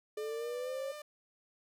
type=linear sweep; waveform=sine; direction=up; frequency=422.5 to 553 Hz; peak=-36 dBFS; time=0.17-0.92 s; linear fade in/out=5 ms
type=tone with vibrato; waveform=sawtooth; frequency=594 Hz; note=D5; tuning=20 cents sharp; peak=-40 dBFS; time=0.17-1.02 s; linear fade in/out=5 ms; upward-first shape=sine; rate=4.2 Hz; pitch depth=17 cents each way
effects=none